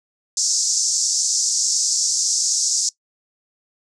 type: band-pass noise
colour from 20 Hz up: pink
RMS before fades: -20 dBFS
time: 0.37-2.89 s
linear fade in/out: 2 ms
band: 5200 to 7600 Hz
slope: 48 dB/octave
effects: noise-tail reverb RT60 0.1 s tail -20 dB re dry